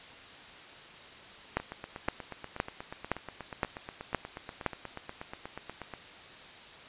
two click trains, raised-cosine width 0.5 ms, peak -12 / -24 dBFS, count 7 / 37, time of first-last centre 1.57-4.663 / 1.6-5.937 s, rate 1.94 / 8.3 Hz, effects white hiss -49 dBFS RMS until 6.88 s + resampled to 8000 Hz

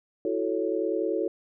sine chord, F# minor seventh, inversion third, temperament equal, 329.6 / 370 / 440 / 554.4 Hz, E4 / F#4 / A4 / C#5, 0 / 0 / 0 / 0 cents, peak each -30 / -30 / -29 / -32 dBFS, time 0.25-1.28 s, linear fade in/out 2 ms, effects none

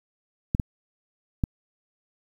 clicks, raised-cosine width 5 ms, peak -10 dBFS, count 3, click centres 0.549 / 0.598 / 1.438 s, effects 8-bit

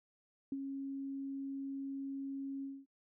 sine tone with ADSR envelope, 273.5 Hz, C#4, 23 cents flat, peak -33 dBFS, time 0.52-2.86 s, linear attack 3 ms, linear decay 37 ms, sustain -5 dB, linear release 230 ms, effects noise-tail reverb RT60 0.1 s tail -18 dB re dry

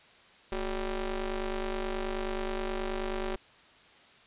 sawtooth ring-modulated tone, 197.7 Hz, G3, 15 cents sharp, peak -24 dBFS, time 0.52-3.36 s, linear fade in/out 2 ms, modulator 173 Hz, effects white hiss -57 dBFS RMS until 4.26 s + resampled to 8000 Hz

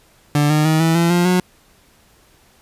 30% pulse tone with pitch steps, 146.83 / 152.1 / 157.55 / 163.2 / 169.05 / 175.12 / 181.4 Hz, D3 / D#3 / D#3 / E3 / E3 / F3 / F#3, 0 / -39 / +22 / -17 / +44 / +5 / -34 cents, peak -10 dBFS, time 0.35-1.4 s, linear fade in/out 2 ms, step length 150 ms, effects pink hiss -53 dBFS RMS until 2.61 s + resampled to 32000 Hz

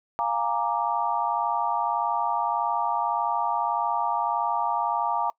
sine chord, Bb dominant seventh, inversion second, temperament equal, 698.5 / 830.6 / 932.3 / 1174.7 Hz, F5 / Ab5 / Bb5 / D6, 0 / 0 / 0 / 0 cents, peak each -30 / -29 / -26 / -30 dBFS, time 0.19-5.3 s, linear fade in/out 0 ms, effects noise-tail reverb RT60 0.1 s tail -23 dB re dry

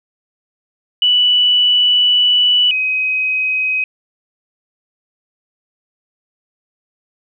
sine tone pair in turn, 2962 / 2525 Hz, F#7 / D#7, +1 / +25 cents, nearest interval minor third, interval 276 cents, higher first, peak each -9 / -14 dBFS, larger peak first, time 1.02-2.71 / 2.71-3.84 s, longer first, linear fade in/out 2 ms, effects none

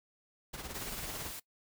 pink noise with tremolo, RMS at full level -40 dBFS, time 0.53-1.31 s, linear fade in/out 10 ms, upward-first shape triangle, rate 18 Hz, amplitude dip 70%
white noise, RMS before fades -44 dBFS, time 0.74-1.4 s, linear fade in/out 10 ms
effects noise-tail reverb RT60 0.1 s tail -21 dB re dry

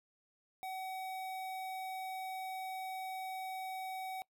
square tone with notch filter, 755 Hz, F#5, 35 cents sharp, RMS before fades -42 dBFS, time 0.63-4.22 s, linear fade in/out 0 ms, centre 6000 Hz, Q 1.3, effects noise-tail reverb RT60 0.1 s tail -23 dB re dry

